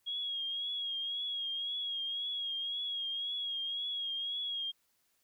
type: tone with vibrato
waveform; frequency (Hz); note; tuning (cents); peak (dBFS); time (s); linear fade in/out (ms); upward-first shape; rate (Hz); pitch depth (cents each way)
sine; 3291; G#7; -16; -34; 0.06-4.72; 20; triangle; 1.9; 52
effects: white hiss -75 dBFS RMS until 5.23 s